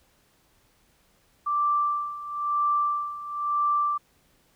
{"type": "tone with tremolo", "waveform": "sine", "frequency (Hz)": 1174, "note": "D6", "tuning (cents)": -1, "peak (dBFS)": -20, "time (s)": [1.46, 3.98], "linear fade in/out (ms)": 10, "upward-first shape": "sine", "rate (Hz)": 1, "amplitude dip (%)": 80, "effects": ["pink hiss -64 dBFS RMS until 4.55 s"]}